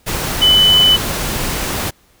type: tone in noise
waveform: sine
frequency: 3000 Hz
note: F#7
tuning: 23 cents sharp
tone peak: -7 dBFS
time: 0.41-0.97 s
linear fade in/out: 20 ms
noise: pink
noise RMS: -20 dBFS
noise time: 0.06-1.91 s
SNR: +10 dB
effects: pink hiss -53 dBFS RMS until 2.2 s